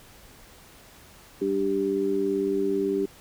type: harmonic tone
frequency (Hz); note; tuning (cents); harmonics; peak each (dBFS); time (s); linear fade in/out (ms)
98; G2; 0; 2 / 3 / 4; -33 / -28 / -24; 1.41-3.06; 10
effects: pink hiss -51 dBFS RMS until 3.2 s